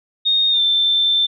sine tone with pitch glide, 3700 to 3555 Hz, A#7 to A7, -14 to +17 cents, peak -13 dBFS, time 0.25-1.27 s, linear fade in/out 20 ms, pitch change -69 cents, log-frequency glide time 0.5-0.61 s, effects none

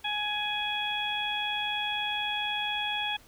harmonic tone, 836 Hz, G#5, 11 cents sharp, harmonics 1 / 2 / 3 / 4, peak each -34 / -37 / -34 / -32 dBFS, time 0.04-3.17 s, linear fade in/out 10 ms, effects pink hiss -57 dBFS RMS until 3.27 s

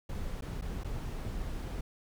brown noise with dropouts, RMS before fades -37 dBFS, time 0.09-1.81 s, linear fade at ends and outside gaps 5 ms, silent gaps 0.41-0.421 / 0.613-0.621 / 0.836-0.845 s, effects none

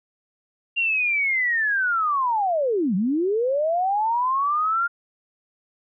sine linear two-way sweep, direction down then up, 2793 to 174.61 to 1414 Hz, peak -19 dBFS, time 0.76-4.88 s, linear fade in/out 20 ms, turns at 2.95 s, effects none

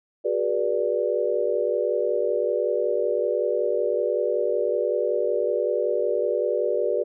sine chord, G# half-diminished seventh, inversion third, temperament equal with one note detuned, 370 / 415.3 / 486 / 587.3 Hz, F#4 / G#4 / B4 / D5, 0 / 0 / -28 / 0 cents, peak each -28 / -27 / -25 / -26 dBFS, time 0.24-7.04 s, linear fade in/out 20 ms, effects none

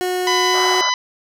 30% pulse tone with pitch glide, 364.4 to 368.2 Hz, F#4 to F#4, -26 to -8 cents, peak -16 dBFS, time 0.01-0.81 s, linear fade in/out 0 ms, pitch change +18 cents, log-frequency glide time 0.43-0.58 s
harmonic tone, 1000 Hz, B5, 21 cents sharp, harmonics 1 / 2 / 3 / 4 / 5 / 6, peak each -19 / -22 / -24 / -25 / -26 / -27 dBFS, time 0.27-0.94 s, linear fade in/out 2 ms
pink band-pass noise, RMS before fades -27 dBFS, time 0.54-0.9 s, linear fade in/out 2 ms, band 580 to 1600 Hz, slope 96 dB/octave
effects none

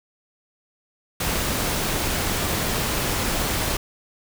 pink noise, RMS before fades -24 dBFS, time 1.2-3.77 s, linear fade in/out 5 ms, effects none

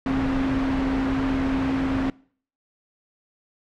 sine tone in noise, 267 Hz, C4, 35 cents sharp, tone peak -22 dBFS, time 0.06-2.1 s, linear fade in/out 2 ms, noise pink, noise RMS -27 dBFS, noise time 0.06-2.1 s, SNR +2 dB, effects noise-tail reverb RT60 0.5 s tail -23 dB re dry + low-pass 2000 Hz 12 dB/octave

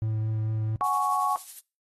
triangle tone with vibrato, 109.4 Hz, A2, 9 cents flat, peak -23 dBFS, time 0.02-0.76 s, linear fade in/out 0 ms, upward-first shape triangle, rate 4.5 Hz, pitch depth 12 cents each way
sine chord, F# suspended second, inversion none, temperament just, 740 / 832.5 / 1110 Hz, F#5 / G#5 / C#6, 0 / +4 / +2 cents, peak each -29 / -29 / -24 dBFS, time 0.81-1.36 s, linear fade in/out 0 ms
violet noise with tremolo, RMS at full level -37 dBFS, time 0.84-1.6 s, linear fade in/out 10 ms, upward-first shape sine, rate 11 Hz, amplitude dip 50%
effects noise-tail reverb RT60 0.3 s tail -23 dB re dry + AAC 32 kbps

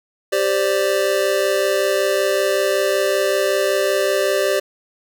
square chord, G suspended fourth, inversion none, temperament just, 392 / 522.7 / 588 Hz, G4 / C5 / D5, 0 / -2 / +2 cents, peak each -21 / -23 / -20 dBFS, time 0.32-4.6 s, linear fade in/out 10 ms, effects none

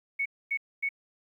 sine tone bursts, 2217 Hz, C#7, in tune, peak -26 dBFS, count 3, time 0.19-0.891 s, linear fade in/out 10 ms, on 67 ms, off 250 ms, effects 11-bit

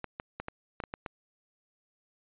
clicks, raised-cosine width 0.5 ms, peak -21 dBFS, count 8, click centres 0.043 / 0.199 / 0.4 / 0.484 / 0.802 / 0.838 / 0.939 / 1.062 s, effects resampled to 8000 Hz

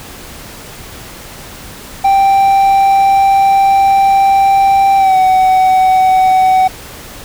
triangle tone with pitch glide, 784 to 751.6 Hz, G5 to F#5, 0 to +27 cents, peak -4 dBFS, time 2.04-6.68 s, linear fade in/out 10 ms, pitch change -73 cents, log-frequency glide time 4.97-5.17 s, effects pink hiss -31 dBFS RMS until 7.24 s

